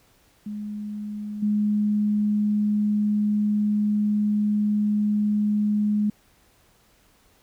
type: tone with level steps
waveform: sine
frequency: 209.1 Hz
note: G#3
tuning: 12 cents sharp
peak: -29 / -19 dBFS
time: 0.46-6.1 s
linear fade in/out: 5 ms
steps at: 1.42 s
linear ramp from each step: 10 ms
effects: pink hiss -60 dBFS RMS until 7.42 s